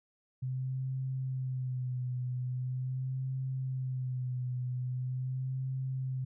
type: tone with vibrato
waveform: sine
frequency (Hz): 128.4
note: C3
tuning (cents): -32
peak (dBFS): -32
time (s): 0.42-6.25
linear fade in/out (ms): 10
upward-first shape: sine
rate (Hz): 0.42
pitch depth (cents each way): 42
effects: none